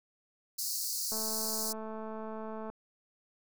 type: high-pass noise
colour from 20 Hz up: pink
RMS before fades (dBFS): -35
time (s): 0.58-1.73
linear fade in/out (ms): 10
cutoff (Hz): 4300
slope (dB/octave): 96
type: click train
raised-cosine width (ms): 1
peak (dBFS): -29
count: 347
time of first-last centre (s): 1.12-2.7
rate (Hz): 219
effects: none